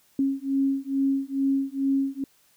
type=beating tone pair; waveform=sine; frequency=271.5 / 273.8 Hz; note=C#4 / C#4; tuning=-36 / -21 cents; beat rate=2.3 Hz; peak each=-25 dBFS; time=0.19-2.24 s; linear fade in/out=2 ms; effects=white hiss -62 dBFS RMS until 2.56 s